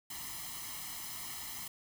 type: noise with comb filter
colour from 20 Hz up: white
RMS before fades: -43 dBFS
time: 0.1-1.68 s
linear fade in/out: 5 ms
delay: 0.98 ms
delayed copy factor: +0.85
effects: none